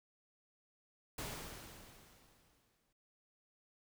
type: noise with exponential decay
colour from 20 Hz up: pink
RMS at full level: -42 dBFS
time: 1.18-2.93 s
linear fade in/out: 5 ms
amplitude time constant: 380 ms
effects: none